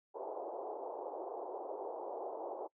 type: band-pass noise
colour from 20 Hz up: pink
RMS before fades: -43 dBFS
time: 0.14-2.68 s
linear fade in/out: 20 ms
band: 370 to 910 Hz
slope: 48 dB/octave
effects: noise-tail reverb RT60 0.1 s tail -24 dB re dry